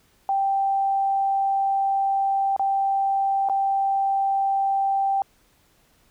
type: tone with dropouts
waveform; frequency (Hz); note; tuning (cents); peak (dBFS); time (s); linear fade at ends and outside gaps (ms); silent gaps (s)
sine; 784; G5; 0; -19; 0.29-5.22; 1; 2.564-2.595 / 3.488-3.497
effects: pink hiss -61 dBFS RMS until 6.1 s